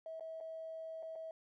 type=tone with dropouts; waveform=triangle; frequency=646 Hz; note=E5; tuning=35 cents flat; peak=-39 dBFS; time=0.06-1.31 s; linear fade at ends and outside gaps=2 ms; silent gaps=0.197-0.207 / 0.403-0.409 / 1.026-1.03 / 1.155-1.159 s; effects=tanh soft clip ceiling -41 dBFS